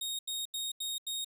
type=tone bursts; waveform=sawtooth; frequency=3729 Hz; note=A#7; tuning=in tune; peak=-31 dBFS; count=5; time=0.01-1.246 s; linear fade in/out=5 ms; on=180 ms; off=84 ms; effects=none